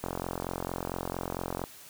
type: click train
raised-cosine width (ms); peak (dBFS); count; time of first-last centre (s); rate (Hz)
1; -18; 72; 0.04-1.639; 44.4
effects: white hiss -50 dBFS RMS until 1.89 s